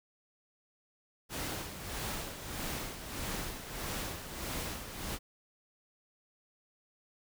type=noise with tremolo; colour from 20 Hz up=pink; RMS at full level=-37 dBFS; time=1.29-5.19 s; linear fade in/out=50 ms; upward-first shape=sine; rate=1.6 Hz; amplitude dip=60%; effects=none